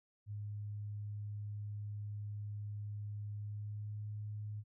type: tone with pitch glide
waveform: sine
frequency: 103.83 to 105.22 Hz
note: G#2 to G#2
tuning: 0 to +23 cents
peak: -40 dBFS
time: 0.26-4.64 s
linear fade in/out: 50 ms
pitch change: +23 cents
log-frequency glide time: 3.37-4.01 s
effects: none